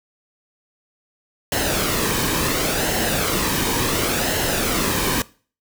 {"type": "noise with flanger", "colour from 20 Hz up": "pink", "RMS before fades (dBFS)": -21, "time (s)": [1.52, 5.22], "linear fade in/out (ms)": 2, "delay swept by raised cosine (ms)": [0.84, 1.49], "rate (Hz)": 0.7, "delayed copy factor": -0.5, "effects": ["noise-tail reverb RT60 0.4 s tail -21 dB re dry"]}